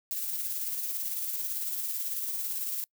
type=noise with tremolo; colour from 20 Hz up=violet; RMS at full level=-32 dBFS; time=0.11-2.84 s; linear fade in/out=0 ms; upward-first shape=square; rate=18 Hz; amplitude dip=30%; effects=noise-tail reverb RT60 0.1 s tail -26 dB re dry